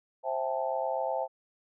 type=chord; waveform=sine; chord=A minor seventh; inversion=first; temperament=just; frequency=528 / 660 / 792 / 880 Hz; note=C5 / E5 / G5 / A5; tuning=+16 / +2 / +18 / 0 cents; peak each=-33 / -33 / -35 / -35 dBFS; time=0.23-1.28 s; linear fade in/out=50 ms; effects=none